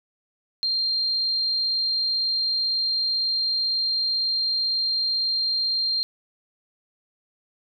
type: tone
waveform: sine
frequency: 4186 Hz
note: C8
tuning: in tune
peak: -21 dBFS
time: 0.63-6.03 s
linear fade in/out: 0 ms
effects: none